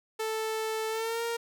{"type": "tone with pitch glide", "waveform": "sawtooth", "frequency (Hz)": [440, 465.4], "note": ["A4", "A#4"], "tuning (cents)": [0, -3], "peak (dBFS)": -26, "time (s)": [0.19, 1.37], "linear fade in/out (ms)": 10, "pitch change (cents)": 97, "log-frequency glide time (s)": [0.89, 1.23], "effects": []}